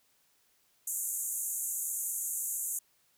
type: band-pass noise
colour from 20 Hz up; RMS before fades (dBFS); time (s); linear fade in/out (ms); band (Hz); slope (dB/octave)
pink; -35; 0.87-2.79; 5; 6600 to 14000; 96
effects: white hiss -70 dBFS RMS until 3.17 s